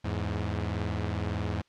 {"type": "tone pair together", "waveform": "sawtooth", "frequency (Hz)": [83.1, 105], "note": ["E2", "G#2"], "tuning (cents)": [15, 19], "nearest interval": "major third", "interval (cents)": 404, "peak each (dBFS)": -28, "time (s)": [0.04, 1.62], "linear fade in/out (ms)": 10, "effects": ["white hiss -67 dBFS RMS until 1.68 s", "low-pass 4000 Hz 12 dB/octave"]}